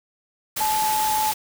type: tone in noise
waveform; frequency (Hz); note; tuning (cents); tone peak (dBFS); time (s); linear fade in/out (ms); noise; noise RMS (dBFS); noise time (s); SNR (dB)
sine; 863; A5; -34; -20; 0.6-1.32; 10; white; -27; 0.56-1.34; +4
effects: none